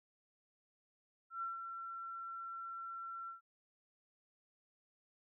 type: tone with ADSR envelope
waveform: sine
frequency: 1354 Hz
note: E6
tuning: 46 cents sharp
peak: -37 dBFS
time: 1.3-3.41 s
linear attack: 120 ms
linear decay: 150 ms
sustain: -6 dB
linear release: 130 ms
effects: none